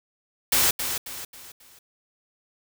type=noise with echo; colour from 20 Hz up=white; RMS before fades=-20 dBFS; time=0.52-0.71 s; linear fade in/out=5 ms; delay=270 ms; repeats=4; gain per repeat=-8 dB; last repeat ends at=1.79 s; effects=none